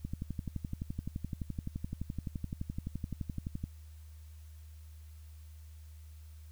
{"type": "click train", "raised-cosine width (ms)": 5, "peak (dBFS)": -24, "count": 43, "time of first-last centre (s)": [0.05, 3.64], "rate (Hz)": 11.7, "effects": ["added 77 Hz sine -48 dBFS peak until 6.51 s", "white hiss -66 dBFS RMS until 6.51 s"]}